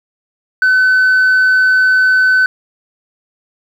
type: tone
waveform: sine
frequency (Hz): 1514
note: F#6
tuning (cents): +39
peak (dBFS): -5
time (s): 0.62-2.46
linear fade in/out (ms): 2
effects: tanh soft clip ceiling -6 dBFS + 7-bit